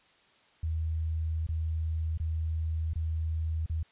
sine tone with dropouts, 80.1 Hz, E2, 49 cents flat, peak -28 dBFS, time 0.63-3.83 s, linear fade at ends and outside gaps 5 ms, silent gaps 1.467-1.488 / 2.176-2.199 / 2.935-2.956 / 3.661-3.697 s, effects white hiss -63 dBFS RMS until 3.91 s + resampled to 8000 Hz

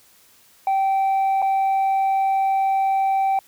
sine tone with dropouts, 776 Hz, G5, 18 cents flat, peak -14 dBFS, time 0.67-3.39 s, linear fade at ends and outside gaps 2 ms, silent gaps 1.419-1.424 s, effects tanh soft clip ceiling -16 dBFS + white hiss -54 dBFS RMS until 3.47 s

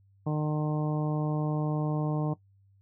harmonic tone, 151.8 Hz, D#3, 42 cents flat, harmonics 1 / 2 / 3 / 4 / 5 / 6 / 7, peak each -27 / -33 / -37 / -39 / -41 / -43 / -44 dBFS, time 0.26-2.34 s, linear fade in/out 10 ms, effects noise-tail reverb RT60 0.1 s tail -17 dB re dry + added 98 Hz sine -59 dBFS peak until 2.81 s

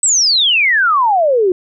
sine exponential sweep, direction down, 8200 to 351 Hz, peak -9 dBFS, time 0.03-1.52 s, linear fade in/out 2 ms, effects none

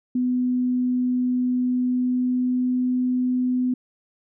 sine tone with pitch glide, 250 to 251.6 Hz, B3 to B3, +21 to +32 cents, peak -19 dBFS, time 0.15-3.74 s, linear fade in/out 5 ms, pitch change +11 cents, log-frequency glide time 1.64-2.88 s, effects none

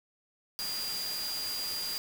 sine tone in noise, 4800 Hz, D8, 37 cents sharp, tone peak -34 dBFS, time 0.59-1.98 s, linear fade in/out 0 ms, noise white, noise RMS -39 dBFS, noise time 0.59-1.98 s, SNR +2 dB, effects none

